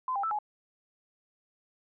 sine tone with pitch steps, 1024 / 798 / 1320 / 840 Hz, C6 / G5 / E6 / G#5, -38 / +31 / +2 / +19 cents, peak -28 dBFS, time 0.08-0.388 s, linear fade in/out 2 ms, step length 77 ms, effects none

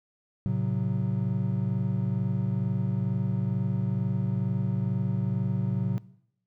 triangle chord, F# diminished, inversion first, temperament just, 111 / 133.2 / 185 Hz, A2 / C3 / F#3, +16 / +31 / 0 cents, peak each -27 dBFS, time 0.46-5.98 s, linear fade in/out 0 ms, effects noise-tail reverb RT60 0.8 s tail -21 dB re dry

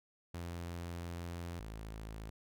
sawtooth tone pair in turn, 86 / 54.18 Hz, F2 / A1, -26 / -26 cents, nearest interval minor sixth, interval 800 cents, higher first, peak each -37 / -40 dBFS, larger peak first, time 0.34-1.6 / 1.6-2.3 s, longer first, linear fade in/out 5 ms, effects none

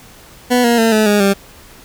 20% pulse tone with pitch steps, 246.9 / 236.2 / 225.9 / 216.1 / 206.7 / 197.67 Hz, B3 / A#3 / A3 / A3 / G#3 / G3, 0 / +23 / +46 / -31 / -8 / +15 cents, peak -5 dBFS, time 0.5-1.34 s, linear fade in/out 20 ms, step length 140 ms, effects pink hiss -41 dBFS RMS until 1.84 s

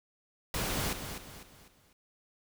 pink noise with echo, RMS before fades -33 dBFS, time 0.54-0.93 s, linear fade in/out 2 ms, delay 250 ms, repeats 4, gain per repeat -8 dB, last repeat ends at 1.93 s, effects none

